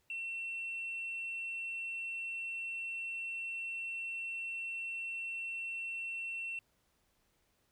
sine tone, 2705 Hz, E7, 44 cents sharp, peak -36 dBFS, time 0.1-6.59 s, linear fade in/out 2 ms, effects tanh soft clip ceiling -34 dBFS + pink hiss -75 dBFS RMS until 7.71 s

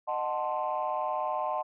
sine chord, D# diminished seventh, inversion none, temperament equal with one note detuned, 615.8 / 740 / 880 / 1046.5 Hz, D#5 / F#5 / A5 / C6, -18 / 0 / 0 / 0 cents, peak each -33 dBFS, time 0.07-1.63 s, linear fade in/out 20 ms, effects tanh soft clip ceiling -21 dBFS

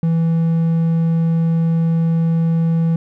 triangle tone, 164.81 Hz, E3, in tune, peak -11 dBFS, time 0.03-2.96 s, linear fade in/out 2 ms, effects none

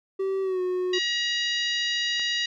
triangle tone with pitch glide, 385.5 to 364.9 Hz, G4 to F#4, -29 to -24 cents, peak -22 dBFS, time 0.19-0.99 s, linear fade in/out 10 ms, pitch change -95 cents, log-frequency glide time 0.42-0.61 s
harmonic tone, 954 Hz, A#5, 40 cents sharp, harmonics 2 / 3 / 4 / 5 / 6 / 7, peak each -29 / -29 / -29 / -33 / -40 / -43 dBFS, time 0.93-2.46 s, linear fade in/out 5 ms
click, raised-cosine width 0.3 ms, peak -24 dBFS, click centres 2.196 s
effects none

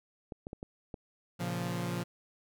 clicks, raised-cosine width 2 ms, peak -27 dBFS, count 5, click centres 0.322 / 0.469 / 0.531 / 0.629 / 0.942 s
sawtooth chord, Bb minor, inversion none, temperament equal, 116.54 / 138.59 / 174.61 Hz, Bb2 / Db3 / F3, 0 / 0 / 0 cents, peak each -34 / -36 / -31 dBFS, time 1.39-2.04 s, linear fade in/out 20 ms
effects none

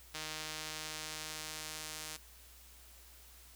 sawtooth tone with band-pass filter sweep, 155.56 Hz, D#3, in tune, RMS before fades -44 dBFS, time 0.14-2.17 s, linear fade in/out 10 ms, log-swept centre 4800 to 7900 Hz, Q 0.75, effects added 60 Hz sine -59 dBFS peak until 3.55 s + white hiss -59 dBFS RMS until 3.55 s

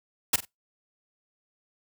white noise with echo, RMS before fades -21 dBFS, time 0.33-0.36 s, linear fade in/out 5 ms, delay 46 ms, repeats 2, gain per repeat -13 dB, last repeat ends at 0.452 s, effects noise-tail reverb RT60 0.2 s tail -25 dB re dry + high-pass 60 Hz 12 dB/octave

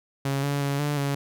sawtooth tone with pitch steps, 137.9 / 142.2 / 140.5 / 146.4 / 140.6 Hz, C#3 / C#3 / C#3 / D3 / C#3, -9 / +45 / +24 / -5 / +25 cents, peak -20 dBFS, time 0.25-1.15 s, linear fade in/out 5 ms, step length 180 ms, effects none

